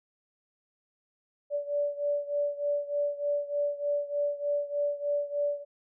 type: beating tone pair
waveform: sine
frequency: 578 / 581.3 Hz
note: D5 / D5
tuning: -28 / -18 cents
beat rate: 3.3 Hz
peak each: -29 / -32 dBFS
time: 1.5-5.65 s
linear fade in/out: 50 ms
effects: none